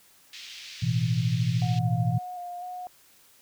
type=band-pass noise; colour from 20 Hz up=pink; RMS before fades=-43 dBFS; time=0.33-1.79 s; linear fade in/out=2 ms; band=2400 to 5500 Hz; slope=24 dB/octave
type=chord; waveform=sine; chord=A suspended second; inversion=none; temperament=equal; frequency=110 / 123.47 / 164.81 Hz; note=A2 / B2 / E3; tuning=0 / 0 / 0 cents; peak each=-28 / -25 / -28 dBFS; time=0.82-2.19 s; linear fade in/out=10 ms
type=tone with vibrato; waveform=sine; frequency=717 Hz; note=F5; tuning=45 cents sharp; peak=-34 dBFS; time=1.62-2.87 s; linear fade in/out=0 ms; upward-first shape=square; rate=2 Hz; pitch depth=21 cents each way
effects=white hiss -58 dBFS RMS until 3.41 s